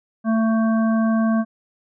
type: harmonic tone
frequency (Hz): 223.2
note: A3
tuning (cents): +25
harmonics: 1 / 3 / 5 / 7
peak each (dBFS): -16 / -26 / -30 / -33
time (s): 0.24-1.45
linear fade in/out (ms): 50
effects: none

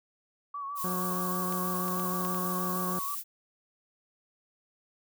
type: tone with vibrato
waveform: sine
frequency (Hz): 1128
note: C#6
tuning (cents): +30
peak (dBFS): -34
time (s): 0.54-3.15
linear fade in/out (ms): 5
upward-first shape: sine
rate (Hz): 6.3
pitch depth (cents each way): 46
type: noise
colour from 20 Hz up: violet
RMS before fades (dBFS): -36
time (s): 0.75-3.24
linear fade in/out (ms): 50
type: harmonic tone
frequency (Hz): 181.2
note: F#3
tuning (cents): -36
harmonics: 1 / 2 / 3 / 4 / 5 / 6 / 7 / 8 / 9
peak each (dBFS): -33 / -39 / -43 / -45 / -47 / -49 / -50 / -51 / -52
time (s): 0.84-2.99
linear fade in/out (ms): 2
type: clicks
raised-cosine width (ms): 0.2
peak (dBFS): -26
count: 5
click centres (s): 1.525 / 1.881 / 1.997 / 2.25 / 2.346
effects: none

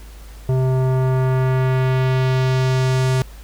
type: tone with low-pass filter sweep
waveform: square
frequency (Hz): 130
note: C3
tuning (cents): -11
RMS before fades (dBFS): -17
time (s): 0.49-3.22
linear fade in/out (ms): 0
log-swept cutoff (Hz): 630 to 9900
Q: 0.89
effects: added 52 Hz sine -35 dBFS peak until 3.43 s + pink hiss -46 dBFS RMS until 3.43 s

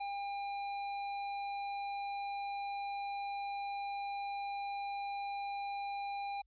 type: tone with tanh clipping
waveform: triangle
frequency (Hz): 802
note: G5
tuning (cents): +39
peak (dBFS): -39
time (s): 0-6.42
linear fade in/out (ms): 10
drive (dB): 17
effects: added 50 Hz sine -69 dBFS peak until 6.46 s + resampled to 11025 Hz

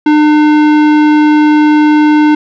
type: tone with tanh clipping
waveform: sine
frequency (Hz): 301.7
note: D4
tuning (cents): +47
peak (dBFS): -6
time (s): 0.06-2.35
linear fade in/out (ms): 5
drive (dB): 17
effects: none

